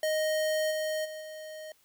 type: tone with level steps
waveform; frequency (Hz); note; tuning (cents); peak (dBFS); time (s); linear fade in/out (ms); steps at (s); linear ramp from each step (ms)
square; 622.3; D#5; 0; -27 / -30 / -39 / -41; 0.03-1.72; 2; 0.7 / 1.04 / 1.2; 20
effects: white hiss -66 dBFS RMS until 1.84 s